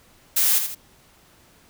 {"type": "noise with echo", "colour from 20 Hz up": "blue", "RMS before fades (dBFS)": -19, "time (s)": [0.36, 0.59], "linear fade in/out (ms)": 10, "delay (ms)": 80, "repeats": 2, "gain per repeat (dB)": -7, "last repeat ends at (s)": 0.75, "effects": ["pink hiss -55 dBFS RMS until 1.69 s"]}